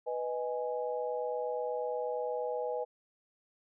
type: chord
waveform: sine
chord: G# minor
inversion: first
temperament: equal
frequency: 493.9 / 622.3 / 830.6 Hz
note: B4 / D#5 / G#5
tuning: 0 / 0 / 0 cents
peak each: -34 / -38 / -39 dBFS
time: 0.06-2.85 s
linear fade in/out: 20 ms
effects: none